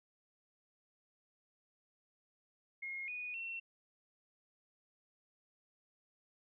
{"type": "tone with pitch steps", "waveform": "sine", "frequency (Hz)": [2149, 2470, 2711], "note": ["C7", "D#7", "E7"], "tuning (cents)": [46, -13, 48], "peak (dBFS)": -40, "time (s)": [2.82, 3.6], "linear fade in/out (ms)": 10, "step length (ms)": 260, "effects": []}